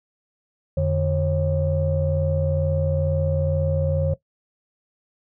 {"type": "tone cluster", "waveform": "sine", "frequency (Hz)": [86.2, 148.4, 541], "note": ["F2", "D3", "C#5"], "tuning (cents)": [-22, 18, -42], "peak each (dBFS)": -22, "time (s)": [0.77, 4.14], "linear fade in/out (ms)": 5, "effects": ["noise-tail reverb RT60 0.1 s tail -17 dB re dry", "tanh soft clip ceiling -11 dBFS"]}